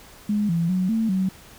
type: tone with pitch steps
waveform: sine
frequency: 208.5 / 168 / 184.7 / 223.7 / 188.8 Hz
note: G#3 / E3 / F#3 / A3 / F#3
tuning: +7 / +33 / -3 / +29 / +35 cents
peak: -19 dBFS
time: 0.29-1.29 s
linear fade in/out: 5 ms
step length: 200 ms
effects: pink hiss -47 dBFS RMS until 1.58 s